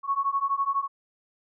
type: beating tone pair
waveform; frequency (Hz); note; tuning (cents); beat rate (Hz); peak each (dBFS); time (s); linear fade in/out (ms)
sine; 1100 / 1112; C#6 / C#6; -14 / +5; 12; -27 / -26; 0.03-0.88; 50
effects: none